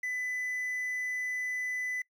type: tone with quantisation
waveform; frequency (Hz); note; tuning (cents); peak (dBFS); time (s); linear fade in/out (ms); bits
triangle; 2000; B6; +21; -30; 0.03-2.02; 5; 10
effects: noise-tail reverb RT60 0.1 s tail -21 dB re dry